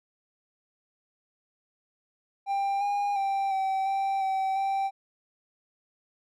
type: tone with pitch steps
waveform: triangle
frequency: 792 / 812 / 785 / 770 / 781 / 769 / 781 Hz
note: G5 / G#5 / G5 / G5 / G5 / G5 / G5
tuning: +18 / -39 / +2 / -31 / -7 / -33 / -7 cents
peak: -23 dBFS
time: 2.46-4.91 s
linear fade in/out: 50 ms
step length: 350 ms
effects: none